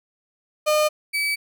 35% pulse tone pair in turn, 608 / 2291 Hz, D#5 / D7, -40 / -44 cents, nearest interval octave + major seventh, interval 2296 cents, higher second, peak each -15 / -19 dBFS, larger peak first, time 0.66-0.89 / 1.13-1.36 s, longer neither, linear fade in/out 20 ms, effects none

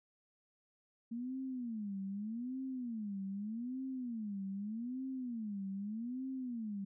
sine tone with vibrato, 226.3 Hz, A3, 49 cents sharp, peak -38 dBFS, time 1.11-6.85 s, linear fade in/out 10 ms, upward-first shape sine, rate 0.82 Hz, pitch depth 270 cents each way, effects none

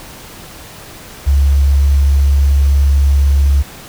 sine tone with quantisation, 69.8 Hz, C#2, 13 cents sharp, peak -7 dBFS, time 1.26-3.63 s, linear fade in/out 20 ms, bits 6, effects pink hiss -34 dBFS RMS until 3.88 s

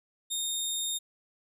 20% pulse tone, 3679 Hz, A#7, 24 cents flat, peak -24 dBFS, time 0.3-0.99 s, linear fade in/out 20 ms, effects none

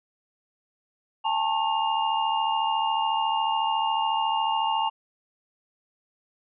sine tone cluster, 816 / 890 / 1087 / 2816 Hz, G#5 / A5 / C#6 / F7, -31 / +20 / -34 / +14 cents, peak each -30 / -24 / -31 / -32 dBFS, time 1.24-4.9 s, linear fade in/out 20 ms, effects none

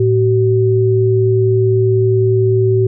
sine tone pair together, 112 / 380.3 Hz, A2 / F#4, +31 / +48 cents, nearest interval octave + major sixth, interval 2117 cents, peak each -12 dBFS, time 0-2.87 s, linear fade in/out 5 ms, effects none

